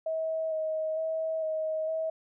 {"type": "tone with vibrato", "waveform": "sine", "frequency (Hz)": 636, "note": "D#5", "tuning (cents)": 38, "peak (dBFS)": -28, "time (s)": [0.06, 2.1], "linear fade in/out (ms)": 5, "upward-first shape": "square", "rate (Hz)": 1.1, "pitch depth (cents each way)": 15, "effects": []}